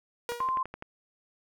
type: tone with exponential decay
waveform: sawtooth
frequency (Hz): 477.7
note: A#4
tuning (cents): +42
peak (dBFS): -25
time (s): 0.29-0.6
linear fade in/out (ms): 1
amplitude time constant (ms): 67
type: click train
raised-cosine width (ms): 0.5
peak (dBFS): -24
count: 7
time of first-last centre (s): 0.32-0.824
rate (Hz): 11.9
type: tone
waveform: sine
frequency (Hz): 1044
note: C6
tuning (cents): -4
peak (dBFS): -26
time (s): 0.4-0.63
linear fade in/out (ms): 5
effects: none